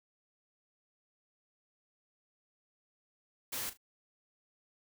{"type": "noise with echo", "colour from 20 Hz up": "white", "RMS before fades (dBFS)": -38, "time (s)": [3.52, 3.7], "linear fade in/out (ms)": 10, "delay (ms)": 37, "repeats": 2, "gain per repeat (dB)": -13, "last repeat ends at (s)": 3.774, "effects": []}